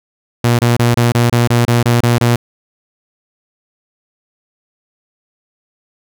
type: tone bursts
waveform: sawtooth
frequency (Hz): 119.3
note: A#2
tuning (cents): +41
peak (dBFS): -5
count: 11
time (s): 0.44-2.36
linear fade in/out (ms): 5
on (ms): 150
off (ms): 27
effects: none